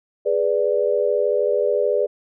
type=chord; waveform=sine; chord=G# diminished; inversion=none; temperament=equal; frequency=415.3 / 493.9 / 587.3 Hz; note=G#4 / B4 / D5; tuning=0 / 0 / 0 cents; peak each=-21 dBFS; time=0.25-2.07 s; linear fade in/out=20 ms; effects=none